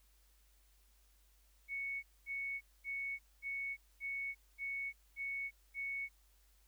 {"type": "tone bursts", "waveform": "sine", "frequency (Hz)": 2217, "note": "C#7", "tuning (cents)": 0, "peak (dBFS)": -38, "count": 8, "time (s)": [1.68, 6.09], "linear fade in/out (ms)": 50, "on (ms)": 350, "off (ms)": 230, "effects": ["added 50 Hz sine -67 dBFS peak until 6.67 s", "white hiss -73 dBFS RMS until 6.67 s"]}